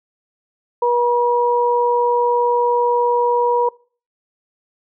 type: tone pair together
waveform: sine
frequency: 482.5 / 960.8 Hz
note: B4 / B5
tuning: -40 / -48 cents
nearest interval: octave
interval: 1192 cents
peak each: -16 dBFS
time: 0.82-3.69 s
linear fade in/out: 5 ms
effects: noise-tail reverb RT60 0.4 s tail -23 dB re dry